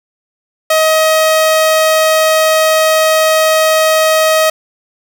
sawtooth tone, 632 Hz, D#5, 27 cents sharp, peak -4 dBFS, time 0.7-4.5 s, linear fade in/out 5 ms, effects 7-bit

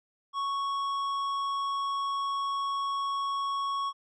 sine tone with tanh clipping, 1108.7 Hz, C#6, in tune, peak -30 dBFS, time 0.33-3.93 s, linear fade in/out 50 ms, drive 10 dB, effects none

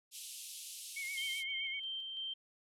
white band-pass noise, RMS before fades -48 dBFS, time 0.11-1.44 s, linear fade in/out 50 ms, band 2700 to 12000 Hz, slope 48 dB/octave
sine tone with vibrato, 2189 Hz, C#7, 22 cents flat, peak -39 dBFS, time 0.96-1.8 s, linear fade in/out 10 ms, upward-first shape sine, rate 7.8 Hz, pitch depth 54 cents each way
sine tone with tremolo, 3136 Hz, G7, in tune, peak -38 dBFS, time 1.17-2.34 s, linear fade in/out 10 ms, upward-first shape square, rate 3 Hz, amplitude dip 30%
effects none

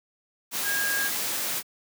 sine tone in noise, 1629 Hz, G#6, 34 cents flat, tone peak -26 dBFS, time 0.63-1.11 s, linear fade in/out 50 ms, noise white, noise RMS -29 dBFS, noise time 0.51-1.63 s, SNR 0 dB, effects high-pass 150 Hz 12 dB/octave

